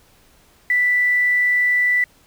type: tone with quantisation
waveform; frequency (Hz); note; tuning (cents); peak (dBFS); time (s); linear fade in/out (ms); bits
sine; 1975.5; B6; 0; -14; 0.7-2.04; 2; 7
effects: pink hiss -54 dBFS RMS until 2.26 s